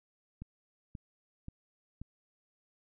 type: click train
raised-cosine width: 5 ms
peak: -30 dBFS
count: 4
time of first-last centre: 0.42-2.016 s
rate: 1.88 Hz
effects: none